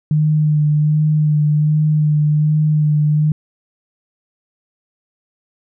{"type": "tone with vibrato", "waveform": "sine", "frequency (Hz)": 151.6, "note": "D#3", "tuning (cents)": -45, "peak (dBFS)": -11, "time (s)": [0.11, 3.32], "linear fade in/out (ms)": 2, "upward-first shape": "sine", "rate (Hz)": 1.3, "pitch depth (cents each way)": 21, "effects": []}